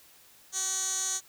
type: tone with band-pass filter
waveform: 15% pulse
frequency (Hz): 379.6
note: F#4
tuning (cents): +44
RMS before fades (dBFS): -31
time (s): 0.52-1.21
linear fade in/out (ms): 50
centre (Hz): 6900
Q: 5
effects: white hiss -57 dBFS RMS until 1.28 s